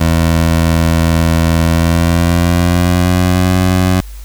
20% pulse tone with pitch glide, 82.41 to 91.97 Hz, E2 to F#2, 0 to -10 cents, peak -4 dBFS, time 0-4.01 s, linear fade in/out 10 ms, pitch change +190 cents, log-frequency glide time 1.62-3.55 s, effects added 50 Hz sine -26 dBFS peak until 4.24 s + white hiss -41 dBFS RMS until 4.24 s

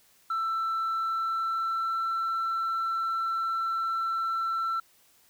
sine tone with pitch glide, 1332 to 1341.3 Hz, E6 to E6, +18 to +30 cents, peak -24 dBFS, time 0.3-4.8 s, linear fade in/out 5 ms, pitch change +12 cents, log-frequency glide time 0.81-2.09 s, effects tanh soft clip ceiling -25 dBFS + white hiss -62 dBFS RMS until 5.29 s

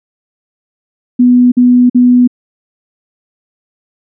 sine tone bursts, 246.9 Hz, B3, in tune, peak -3 dBFS, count 3, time 1.19-2.276 s, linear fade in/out 10 ms, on 330 ms, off 48 ms, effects none

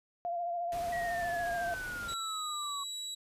sine tone with vibrato, 693 Hz, F5, 14 cents flat, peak -32 dBFS, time 0.25-1.74 s, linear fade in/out 0 ms, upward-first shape sine, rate 14 Hz, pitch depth 35 cents each way
pink noise, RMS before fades -46 dBFS, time 0.72-2.14 s, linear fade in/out 2 ms
sine exponential sweep, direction down, 1938 to 1111 Hz, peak -37 dBFS, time 0.92-2.84 s, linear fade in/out 10 ms
30% pulse tone, 3901 Hz, B7, 22 cents flat, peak -35 dBFS, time 2.08-3.15 s, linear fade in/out 10 ms
effects resampled to 32000 Hz

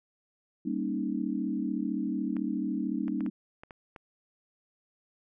sine chord, Eb dominant seventh, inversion first, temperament equal with one note detuned, 197.48 / 233.1 / 277.2 / 311.1 Hz, G3 / Bb3 / Db4 / Eb4, +13 / 0 / 0 / 0 cents, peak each -34 dBFS, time 0.65-3.3 s, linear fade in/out 10 ms
clicks, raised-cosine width 0.5 ms, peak -30 dBFS, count 7, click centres 2.367 / 3.081 / 3.207 / 3.263 / 3.635 / 3.708 / 3.962 s
effects none

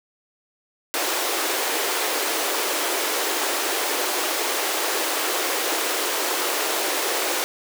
pink high-pass noise, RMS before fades -24 dBFS, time 0.94-7.44 s, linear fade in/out 0 ms, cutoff 320 Hz, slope 48 dB/octave, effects none

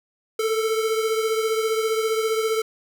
square beating tone pair, 440 / 455 Hz, A4 / A#4, 0 / -42 cents, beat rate 15 Hz, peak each -22 / -29 dBFS, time 0.39-2.62 s, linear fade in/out 5 ms, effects none

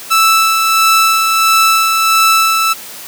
sawtooth tone with tremolo, 1318.5 Hz, E6, in tune, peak -3 dBFS, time 0.1-2.74 s, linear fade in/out 20 ms, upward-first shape sine, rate 1.5 Hz, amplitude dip 35%, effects white hiss -30 dBFS RMS until 3.07 s + high-pass 150 Hz 12 dB/octave

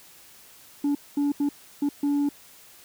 sine tone bursts at uneven times, 286.9 Hz, D4, 40 cents flat, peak -18 dBFS, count 5, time 0.84-0.95 / 1.17-1.32 / 1.4-1.49 / 1.82-1.89 / 2.03-2.29 s, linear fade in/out 5 ms, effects tanh soft clip ceiling -20 dBFS + white hiss -51 dBFS RMS until 2.84 s

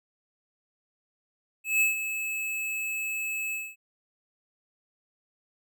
square tone with ADSR envelope, 2597 Hz, E7, 26 cents flat, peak -20 dBFS, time 1.64-3.76 s, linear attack 170 ms, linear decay 140 ms, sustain -10 dB, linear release 230 ms, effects none

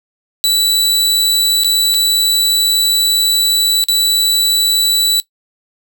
sawtooth tone with dropouts, 3951 Hz, B7, in tune, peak -7 dBFS, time 0.44-5.2 s, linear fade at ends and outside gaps 0 ms, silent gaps 1.636-1.645 / 1.941-1.945 / 3.839-3.885 s, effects noise-tail reverb RT60 0.1 s tail -18 dB re dry

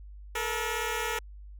10% pulse tone pair together, 437.1 / 475.3 Hz, A4 / A#4, -11 / +34 cents, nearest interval minor second, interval 145 cents, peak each -24 dBFS, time 0.35-1.19 s, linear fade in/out 5 ms, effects added 50 Hz sine -43 dBFS peak until 1.59 s

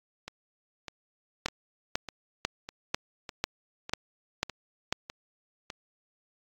two click trains, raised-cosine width 0.2 ms, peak -9 / -21 dBFS, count 8 / 10, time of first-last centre 1.46-4.925 / 0.28-5.702 s, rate 2.02 / 1.66 Hz, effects AAC 64 kbps

